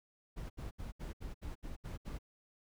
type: noise bursts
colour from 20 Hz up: brown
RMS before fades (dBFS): -43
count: 9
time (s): 0.36-2.188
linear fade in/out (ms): 20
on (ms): 140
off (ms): 71
effects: none